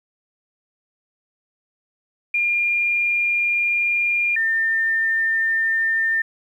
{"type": "tone pair in turn", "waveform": "sine", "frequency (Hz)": [2407, 1803.2], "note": ["D7", "A6"], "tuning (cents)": [42, 42], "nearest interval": "perfect fourth", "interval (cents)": 500, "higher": "first", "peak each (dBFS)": -17, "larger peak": "neither", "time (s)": [[2.34, 4.36], [4.36, 6.22]], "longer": "first", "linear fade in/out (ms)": 5, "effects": ["9-bit"]}